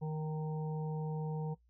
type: harmonic tone with a mistuned harmonic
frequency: 155.56 Hz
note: D#3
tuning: in tune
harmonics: 1 / 3 / 5 / 6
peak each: -35 / -43 / -49 / -51 dBFS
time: 0.01-1.55 s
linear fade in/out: 20 ms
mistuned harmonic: 6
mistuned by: -21 cents
effects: noise-tail reverb RT60 0.1 s tail -18 dB re dry + added 59 Hz sine -66 dBFS peak until 1.69 s

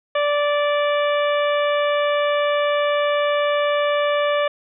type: harmonic tone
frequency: 584 Hz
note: D5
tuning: 10 cents flat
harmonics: 1 / 2 / 3 / 4 / 5 / 6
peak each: -18 / -24 / -28 / -30 / -32 / -34 dBFS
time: 0.15-4.48 s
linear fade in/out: 5 ms
effects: none

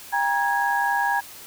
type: tone cluster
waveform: sine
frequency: 801 / 945 / 1655 Hz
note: G5 / A#5 / G#6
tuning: +37 / +23 / -6 cents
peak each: -24 dBFS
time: 0.12-1.21 s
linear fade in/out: 20 ms
effects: white hiss -42 dBFS RMS until 1.46 s

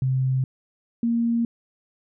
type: tone pair in turn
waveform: sine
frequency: 130.81 / 233.1 Hz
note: C3 / A#3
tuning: 0 / 0 cents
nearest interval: minor seventh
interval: 1000 cents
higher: second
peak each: -19 dBFS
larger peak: neither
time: 0.02-0.44 / 1.03-1.45 s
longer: neither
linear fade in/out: 2 ms
effects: none

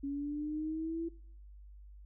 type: linear sweep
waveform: sine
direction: up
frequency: 277.2 to 335.6 Hz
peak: -34 dBFS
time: 0.03-1.09 s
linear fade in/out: 10 ms
effects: noise-tail reverb RT60 0.6 s tail -22 dB re dry + added 50 Hz sine -50 dBFS peak until 2.05 s

